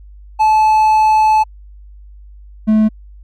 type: tone pair in turn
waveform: triangle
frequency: 866 / 216.5 Hz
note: A5 / A3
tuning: -28 / -28 cents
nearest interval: 2 octaves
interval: 2400 cents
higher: first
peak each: -6 dBFS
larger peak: neither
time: 0.39-1.44 / 2.67-2.89 s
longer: first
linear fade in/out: 20 ms
effects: added 50 Hz sine -35 dBFS peak until 3.23 s